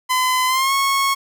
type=tone with pitch glide; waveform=sawtooth; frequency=1018 to 1097.4 Hz; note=C6 to C#6; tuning=-48 to -18 cents; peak=-12 dBFS; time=0.09-1.15 s; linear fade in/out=20 ms; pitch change=+130 cents; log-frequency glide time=0.47-0.73 s; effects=none